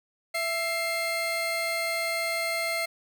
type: tone pair together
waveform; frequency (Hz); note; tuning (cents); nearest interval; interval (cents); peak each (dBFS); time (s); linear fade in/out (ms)
35% pulse; 665 / 2111; E5 / C7; +15 / +15; octave + minor sixth; 2000; -29 / -27; 0.34-2.86; 10
effects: none